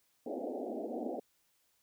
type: band-pass noise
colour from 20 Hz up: pink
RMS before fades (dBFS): -39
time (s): 0.26-1.2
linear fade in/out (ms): 5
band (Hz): 220 to 770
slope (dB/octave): 96
effects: white hiss -74 dBFS RMS until 1.82 s